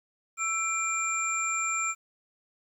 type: tone cluster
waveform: sine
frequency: 1325 / 2366 / 7330 Hz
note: E6 / D7 / A#8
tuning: +9 / +12 / -30 cents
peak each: -31 dBFS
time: 0.37-1.95 s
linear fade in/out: 50 ms
effects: 10-bit